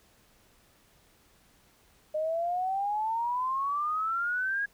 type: exponential sweep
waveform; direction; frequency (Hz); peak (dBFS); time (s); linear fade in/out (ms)
sine; up; 609 to 1661.2; -27; 2.14-4.66; 10
effects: pink hiss -63 dBFS RMS until 4.73 s